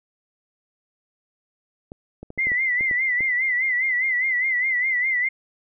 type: clicks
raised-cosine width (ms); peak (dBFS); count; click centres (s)
2; -23; 9; 1.919 / 2.23 / 2.304 / 2.377 / 2.47 / 2.518 / 2.809 / 2.912 / 3.207
type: tone with vibrato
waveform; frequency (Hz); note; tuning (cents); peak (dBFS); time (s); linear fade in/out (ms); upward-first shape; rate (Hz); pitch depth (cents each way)
sine; 2032; B6; +49; -19; 2.38-5.29; 10; sine; 4.9; 82
effects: none